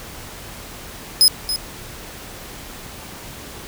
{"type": "tone with echo", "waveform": "sawtooth", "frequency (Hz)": 5070, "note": "D#8", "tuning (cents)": 32, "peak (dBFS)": -6, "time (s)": [1.21, 1.28], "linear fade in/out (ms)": 0, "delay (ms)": 280, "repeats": 1, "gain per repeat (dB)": -11, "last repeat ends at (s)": 1.56, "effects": ["pink hiss -36 dBFS RMS until 3.67 s"]}